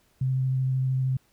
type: tone with vibrato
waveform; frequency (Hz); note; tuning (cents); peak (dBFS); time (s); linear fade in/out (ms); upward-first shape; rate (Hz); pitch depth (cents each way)
sine; 130.81; C3; 0; -22; 0.21-1.17; 5; triangle; 13; 14
effects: pink hiss -65 dBFS RMS until 1.32 s